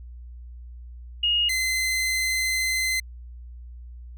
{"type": "tone pair in turn", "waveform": ["sine", "sawtooth"], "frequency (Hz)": [2864, 2059], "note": ["F7", "C7"], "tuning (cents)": [43, -28], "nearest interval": "tritone", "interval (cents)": 571, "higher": "first", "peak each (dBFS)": -19, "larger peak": "neither", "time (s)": [[1.23, 1.49], [1.49, 3]], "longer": "second", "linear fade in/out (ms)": 5, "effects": ["added 60 Hz sine -38 dBFS peak until 4.17 s"]}